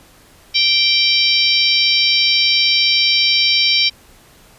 harmonic tone with a mistuned harmonic, 781 Hz, G5, 7 cents flat, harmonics 3 / 4 / 5 / 6 / 7, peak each -18 / -18 / -18 / -18 / -18 dBFS, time 0.54-3.9 s, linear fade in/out 20 ms, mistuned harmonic 5, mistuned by -21 cents, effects pink hiss -47 dBFS RMS until 4.58 s + resampled to 32000 Hz

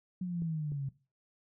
sine exponential sweep, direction down, 185 to 134.4 Hz, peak -32 dBFS, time 0.21-0.89 s, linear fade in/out 5 ms
clicks, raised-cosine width 3 ms, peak -35 dBFS, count 2, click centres 0.421 / 0.72 s
effects noise-tail reverb RT60 0.3 s tail -17 dB re dry

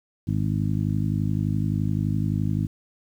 harmonic tone with a mistuned harmonic, 51.7 Hz, G#1, 7 cents flat, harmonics 1 / 2 / 3 / 4 / 5 / 6, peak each -37 / -25 / -26 / -30 / -31 / -35 dBFS, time 0.27-2.67 s, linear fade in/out 10 ms, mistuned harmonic 1, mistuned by -62 cents, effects 9-bit

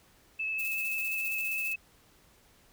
sine tone with vibrato, 2607 Hz, E7, 20 cents flat, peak -30 dBFS, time 0.39-1.76 s, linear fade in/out 10 ms, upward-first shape square, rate 11 Hz, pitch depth 13 cents each way
violet noise with tremolo, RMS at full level -39 dBFS, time 0.58-1.74 s, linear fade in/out 20 ms, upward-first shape square, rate 15 Hz, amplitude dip 45%
effects pink hiss -62 dBFS RMS until 2.72 s

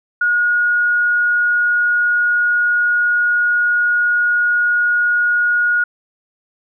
sine tone, 1443 Hz, F#6, 44 cents flat, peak -12 dBFS, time 0.21-5.84 s, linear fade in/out 5 ms, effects none

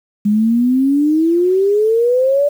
sine exponential sweep, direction up, 203.7 to 587 Hz, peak -10 dBFS, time 0.25-2.49 s, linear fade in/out 10 ms, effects 7-bit

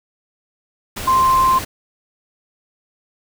sine tone in noise, 1046.5 Hz, C6, in tune, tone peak -11 dBFS, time 1.07-1.59 s, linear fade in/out 10 ms, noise pink, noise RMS -27 dBFS, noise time 0.96-1.65 s, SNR +13 dB, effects none

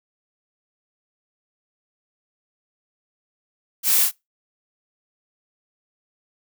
blue noise with echo, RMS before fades -19 dBFS, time 3.83-4.08 s, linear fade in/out 50 ms, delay 36 ms, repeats 1, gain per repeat -2 dB, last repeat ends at 4.116 s, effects noise-tail reverb RT60 0.2 s tail -23 dB re dry

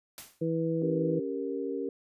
white noise with exponential decay, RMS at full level -40 dBFS, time 0.18-0.46 s, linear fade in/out 0 ms, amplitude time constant 59 ms
harmonic tone, 163.6 Hz, E3, 13 cents flat, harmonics 1 / 2 / 3, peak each -31 / -31 / -31 dBFS, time 0.41-1.2 s, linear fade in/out 10 ms
sine chord, G diminished, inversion second, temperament equal, 277.2 / 392 / 466.2 Hz, Db4 / G4 / Bb4, 0 / 0 / 0 cents, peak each -35 dBFS, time 0.82-1.89 s, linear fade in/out 2 ms
effects resampled to 32000 Hz

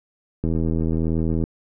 click train, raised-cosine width 3 ms, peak -11 dBFS, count 82, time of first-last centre 0.44-1.439 s, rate 81.1 Hz, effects none

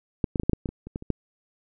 clicks, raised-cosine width 3 ms, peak -9 / -13 / -9 / -20 / -7 / -8 / -15 / -20 / -25 / -17 / -26 / -10 dBFS, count 12, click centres 0.242 / 0.358 / 0.398 / 0.434 / 0.496 / 0.533 / 0.658 / 0.69 / 0.87 / 0.959 / 1.024 / 1.103 s, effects none

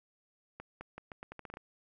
accelerating click train, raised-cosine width 0.5 ms, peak -29 dBFS, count 11, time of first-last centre 0.6-1.571 s, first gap 210 ms, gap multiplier 0.81, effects none

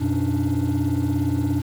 triangle tone cluster, 90.4 / 122.2 / 283.3 / 300.5 Hz, F#2 / B2 / C#4 / D4, -40 / -18 / +38 / +40 cents, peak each -22 dBFS, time 0-1.62 s, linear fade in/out 20 ms, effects tanh soft clip ceiling -13 dBFS + 7-bit

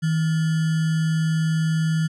sine tone with sample-and-hold, 160 Hz, D#3, 49 cents sharp, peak -18 dBFS, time 0.02-2.08 s, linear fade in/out 20 ms, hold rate 1575 Hz, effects resampled to 24000 Hz

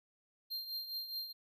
square tone with tremolo, 4186 Hz, C8, in tune, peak -37 dBFS, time 0.5-1.33 s, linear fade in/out 20 ms, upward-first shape triangle, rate 4.8 Hz, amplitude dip 70%, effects none

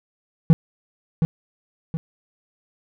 triangle tone with echo, 162.3 Hz, E3, 27 cents flat, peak -6 dBFS, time 0.5-0.53 s, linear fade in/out 0 ms, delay 720 ms, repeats 2, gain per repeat -7 dB, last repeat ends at 1.97 s, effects none

